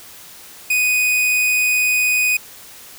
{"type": "tone", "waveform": "45% pulse", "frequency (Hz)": 2489, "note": "D#7", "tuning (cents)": 0, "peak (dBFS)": -14, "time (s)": [0.7, 2.37], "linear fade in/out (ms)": 5, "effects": ["white hiss -40 dBFS RMS until 2.98 s"]}